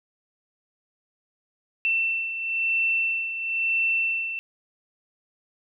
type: beating tone pair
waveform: sine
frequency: 2685 / 2686 Hz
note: E7 / E7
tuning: +31 / +32 cents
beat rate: 1 Hz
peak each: -23 / -30 dBFS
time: 1.85-4.39 s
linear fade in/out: 0 ms
effects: none